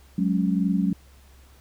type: chord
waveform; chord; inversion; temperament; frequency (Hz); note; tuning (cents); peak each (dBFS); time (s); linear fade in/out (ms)
sine; F# suspended second; none; equal; 185 / 207.7 / 277.2; F#3 / G#3 / C#4; 0 / 0 / 0; -22 / -25 / -27; 0.18-0.93; 5
effects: added 67 Hz sine -50 dBFS peak until 1.6 s + pink hiss -57 dBFS RMS until 1.6 s